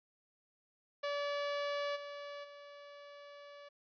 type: tone with level steps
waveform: sawtooth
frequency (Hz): 575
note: D5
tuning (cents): -37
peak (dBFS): -31 / -40 / -47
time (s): 1.03-3.69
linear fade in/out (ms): 10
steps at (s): 1.95 / 2.43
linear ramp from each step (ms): 20
effects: resampled to 11025 Hz